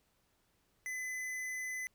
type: tone with hard clipping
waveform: sine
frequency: 2017 Hz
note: B6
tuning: 36 cents sharp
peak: -39 dBFS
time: 0.86-1.87 s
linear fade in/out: 0 ms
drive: 14 dB
effects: pink hiss -75 dBFS RMS until 1.94 s